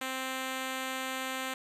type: tone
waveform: 5% pulse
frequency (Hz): 261.6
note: C4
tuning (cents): 0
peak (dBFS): -22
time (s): 0.01-1.54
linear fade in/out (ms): 5
effects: resampled to 32000 Hz + 10-bit